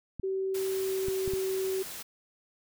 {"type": "clicks", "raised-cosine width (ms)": 5, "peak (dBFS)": -25, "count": 4, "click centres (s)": [0.197, 1.084, 1.278, 1.336]}
{"type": "tone with pitch glide", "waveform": "sine", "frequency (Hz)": [383.2, 380.3], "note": ["G4", "F#4"], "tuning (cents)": [-39, 48], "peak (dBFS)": -28, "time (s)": [0.23, 1.83], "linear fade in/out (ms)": 10, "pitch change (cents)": -13, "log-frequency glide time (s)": [0.49, 1.42]}
{"type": "noise", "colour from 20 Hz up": "white", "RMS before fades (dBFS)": -41, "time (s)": [0.54, 2.03], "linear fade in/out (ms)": 10}
{"effects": []}